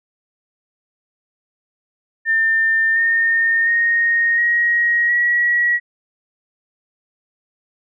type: tone with pitch steps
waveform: sine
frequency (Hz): 1800 / 1829.3 / 1859.2 / 1889.5 / 1920.3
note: A6 / A#6 / A#6 / A#6 / B6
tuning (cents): +39 / -33 / -5 / +23 / -49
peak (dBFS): -13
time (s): 2.25-5.8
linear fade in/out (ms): 50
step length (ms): 710
effects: none